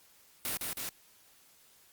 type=noise with echo; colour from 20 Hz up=white; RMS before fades=-34 dBFS; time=0.45-0.57 s; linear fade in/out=0 ms; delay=160 ms; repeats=2; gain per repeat=-2 dB; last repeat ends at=0.89 s; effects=white hiss -62 dBFS RMS until 1.92 s + Opus 48 kbps